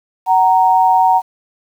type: tone pair together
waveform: sine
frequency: 750.7 / 930 Hz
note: F#5 / A#5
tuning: +25 / -4 cents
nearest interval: major third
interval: 371 cents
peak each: -11 dBFS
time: 0.26-1.22 s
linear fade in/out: 50 ms
effects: 7-bit